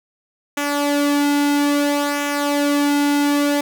sawtooth tone with flanger, 288.3 Hz, D4, 32 cents flat, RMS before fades -18 dBFS, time 0.57-3.61 s, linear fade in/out 5 ms, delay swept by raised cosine 0.22 to 1.82 ms, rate 0.6 Hz, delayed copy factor -0.55, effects 8-bit

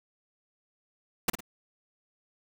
pink noise with echo, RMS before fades -23 dBFS, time 1.28-1.3 s, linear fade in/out 5 ms, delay 53 ms, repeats 2, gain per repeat -10 dB, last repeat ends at 1.406 s, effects none

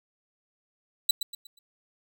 sawtooth tone with echo, 3951 Hz, B7, in tune, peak -15 dBFS, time 1.09-1.11 s, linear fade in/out 5 ms, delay 120 ms, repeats 4, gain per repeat -9 dB, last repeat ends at 1.59 s, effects none

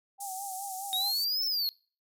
sine tone with vibrato, 775 Hz, G5, 20 cents flat, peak -37 dBFS, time 0.18-1.13 s, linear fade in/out 50 ms, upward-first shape sine, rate 4.8 Hz, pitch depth 63 cents each way
white band-pass noise, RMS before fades -42 dBFS, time 0.2-1.25 s, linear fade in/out 10 ms, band 6400 to 12000 Hz, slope 24 dB/octave
square exponential two-way sweep, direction up then down, 3729 to 5370 to 4226 Hz, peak -28 dBFS, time 0.93-1.69 s, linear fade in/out 0 ms, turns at 1.45 s
effects noise-tail reverb RT60 0.4 s tail -25 dB re dry

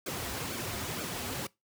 pink noise with flanger, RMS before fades -36 dBFS, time 0.06-1.47 s, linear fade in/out 5 ms, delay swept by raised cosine 1 to 6.7 ms, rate 2.1 Hz, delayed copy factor -0.7, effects noise-tail reverb RT60 0.2 s tail -22 dB re dry + high-pass 80 Hz 12 dB/octave

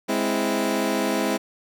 20% pulse chord, Ab augmented, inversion none, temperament equal, 207.7 / 261.6 / 329.6 Hz, Ab3 / C4 / E4, 0 / 0 / 0 cents, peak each -21 dBFS, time 0.08-1.38 s, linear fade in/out 20 ms, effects none

